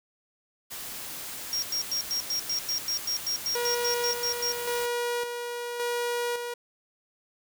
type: noise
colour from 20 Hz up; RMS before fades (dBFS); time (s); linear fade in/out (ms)
white; -38; 0.7-4.87; 20
type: tone bursts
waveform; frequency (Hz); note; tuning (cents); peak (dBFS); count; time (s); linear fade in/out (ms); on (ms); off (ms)
triangle; 5588; F8; 0; -25; 16; 1.53-4.518; 0; 93; 100
type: tone with tremolo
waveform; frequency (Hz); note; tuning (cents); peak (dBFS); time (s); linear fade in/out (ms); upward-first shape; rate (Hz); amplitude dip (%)
sawtooth; 480.3; B4; -48; -23; 3.55-6.54; 5; square; 0.89; 45
effects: none